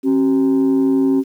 sine tone pair together, 270 / 381.8 Hz, C#4 / G4, -45 / -46 cents, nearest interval tritone, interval 599 cents, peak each -11 / -17 dBFS, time 0.03-1.24 s, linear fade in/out 50 ms, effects tanh soft clip ceiling -9 dBFS + 8-bit

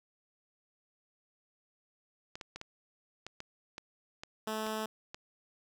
clicks, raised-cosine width 0.2 ms, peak -25 dBFS, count 10, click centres 2.355 / 2.412 / 2.56 / 2.614 / 3.266 / 3.404 / 3.781 / 4.235 / 4.666 / 5.145 s
10% pulse tone, 217.6 Hz, A3, 19 cents flat, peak -26 dBFS, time 4.47-4.86 s, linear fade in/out 5 ms
effects none

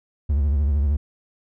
triangle tone with vibrato, 71.8 Hz, D2, 39 cents flat, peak -15 dBFS, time 0.29-0.97 s, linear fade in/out 10 ms, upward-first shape sine, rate 13 Hz, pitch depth 110 cents each way, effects none

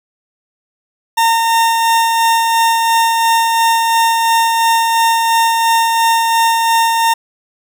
40% pulse tone with tremolo, 914 Hz, A#5, 34 cents flat, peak -8 dBFS, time 1.17-7.14 s, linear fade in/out 10 ms, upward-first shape sine, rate 2.9 Hz, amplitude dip 30%, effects none

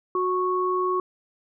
sine tone pair together, 366.6 / 1104.6 Hz, F#4 / C#6, -16 / -6 cents, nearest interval octave + perfect fifth, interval 1910 cents, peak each -24 dBFS, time 0.15-1 s, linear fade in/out 2 ms, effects none

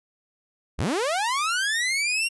sawtooth linear sweep, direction up, 36.71 to 2794 Hz, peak -19 dBFS, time 0.78-2.29 s, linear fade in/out 20 ms, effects resampled to 24000 Hz

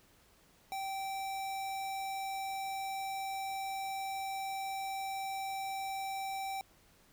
square tone, 777 Hz, G5, 16 cents flat, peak -37 dBFS, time 0.72-6.61 s, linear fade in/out 0 ms, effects pink hiss -65 dBFS RMS until 7.12 s

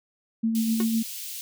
sine tone with tremolo, 225.2 Hz, A3, 40 cents sharp, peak -20 dBFS, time 0.43-1.03 s, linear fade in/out 10 ms, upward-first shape sine, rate 7.9 Hz, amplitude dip 35%
white high-pass noise, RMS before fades -36 dBFS, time 0.55-1.41 s, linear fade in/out 0 ms, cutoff 2700 Hz, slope 24 dB/octave
45% pulse tone with exponential decay, 365.7 Hz, F#4, 20 cents flat, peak -25 dBFS, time 0.8-0.87 s, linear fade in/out 2 ms, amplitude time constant 15 ms
effects none

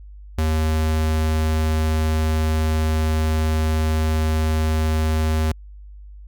square tone, 78.6 Hz, D#2, 18 cents sharp, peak -18 dBFS, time 0.38-5.52 s, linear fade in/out 5 ms, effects added 50 Hz sine -37 dBFS peak until 6.27 s

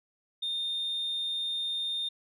sine tone, 3641 Hz, A#7, 41 cents flat, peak -28 dBFS, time 0.42-2.09 s, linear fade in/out 10 ms, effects tanh soft clip ceiling -27 dBFS

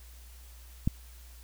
click, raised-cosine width 5 ms, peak -13 dBFS, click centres 0.875 s, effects added 60 Hz sine -48 dBFS peak until 1.43 s + white hiss -57 dBFS RMS until 1.43 s

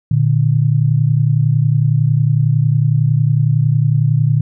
sine tone pair together, 117.45 / 148.4 Hz, A#2 / D3, +13 / +18 cents, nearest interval major third, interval 405 cents, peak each -13 dBFS, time 0.11-4.41 s, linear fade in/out 5 ms, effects none

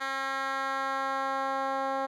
10% pulse tone with band-pass filter sweep, 269.6 Hz, C#4, 48 cents flat, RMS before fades -31 dBFS, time 0-2.07 s, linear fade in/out 20 ms, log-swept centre 1900 to 710 Hz, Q 1.1, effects none

